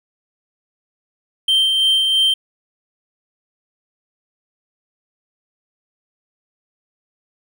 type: tone with tremolo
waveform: triangle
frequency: 3136 Hz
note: G7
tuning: in tune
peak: -10 dBFS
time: 1.48-2.34 s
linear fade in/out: 5 ms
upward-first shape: sine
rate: 3 Hz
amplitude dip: 30%
effects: none